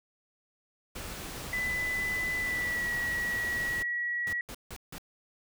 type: noise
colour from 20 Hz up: pink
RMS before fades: -40 dBFS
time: 0.95-3.83 s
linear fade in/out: 10 ms
type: tone with pitch glide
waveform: sine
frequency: 1998 to 1923.3 Hz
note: B6 to B6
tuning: +20 to -46 cents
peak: -29 dBFS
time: 1.53-4.41 s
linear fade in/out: 2 ms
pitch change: -66 cents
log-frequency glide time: 2.37-2.9 s
type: noise bursts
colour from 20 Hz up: pink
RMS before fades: -42 dBFS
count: 4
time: 4.27-4.982 s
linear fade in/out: 0 ms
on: 58 ms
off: 160 ms
effects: none